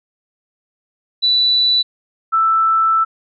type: tone pair in turn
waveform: sine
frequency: 3965 / 1323.2 Hz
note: B7 / E6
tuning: +6 / +6 cents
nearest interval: octave + perfect fifth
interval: 1900 cents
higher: first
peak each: -11 dBFS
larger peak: neither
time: 1.22-1.83 / 2.32-3.05 s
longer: second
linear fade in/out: 20 ms
effects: none